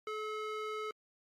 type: tone with band-pass filter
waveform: square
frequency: 430 Hz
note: A4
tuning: 40 cents flat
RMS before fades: -39 dBFS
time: 0.07-0.91 s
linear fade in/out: 2 ms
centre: 1300 Hz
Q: 0.89
effects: MP3 64 kbps